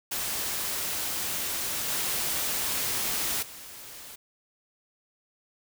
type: noise with level steps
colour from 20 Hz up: white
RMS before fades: -31 / -29 / -44 dBFS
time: 0.11-4.16 s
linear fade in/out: 10 ms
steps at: 1.88 / 3.42 s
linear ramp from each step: 10 ms
effects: none